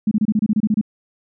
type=tone bursts; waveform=sine; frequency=213.3 Hz; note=G#3; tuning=46 cents sharp; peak=-13 dBFS; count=11; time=0.07-0.813 s; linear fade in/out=5 ms; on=43 ms; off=27 ms; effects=none